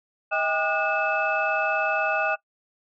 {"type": "tone cluster", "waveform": "sine", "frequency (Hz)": [635, 799, 1209, 1453, 2613], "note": ["D#5", "G5", "D6", "F#6", "E7"], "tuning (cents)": [35, 33, 50, -32, -16], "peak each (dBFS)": [-27, -28, -31, -26, -28], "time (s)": [0.31, 2.36], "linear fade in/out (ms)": 20, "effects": ["noise-tail reverb RT60 0.1 s tail -19 dB re dry", "tanh soft clip ceiling -11 dBFS"]}